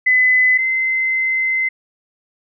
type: tone pair in turn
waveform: sine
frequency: 2015 / 2062 Hz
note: B6 / C7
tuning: +34 / -26 cents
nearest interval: unison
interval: 40 cents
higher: second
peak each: -10 / -15 dBFS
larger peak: first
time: 0.06-0.58 / 0.58-1.69 s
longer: second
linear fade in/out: 10 ms
effects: none